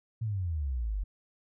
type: exponential sweep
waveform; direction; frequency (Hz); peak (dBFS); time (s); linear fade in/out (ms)
sine; down; 116.5 to 45.4; -29; 0.21-1.04; 10
effects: none